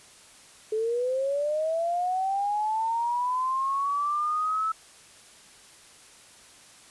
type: linear sweep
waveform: sine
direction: up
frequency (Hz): 427.2 to 1314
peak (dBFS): -24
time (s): 0.72-4.72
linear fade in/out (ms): 5
effects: white hiss -52 dBFS RMS until 6.9 s + resampled to 24000 Hz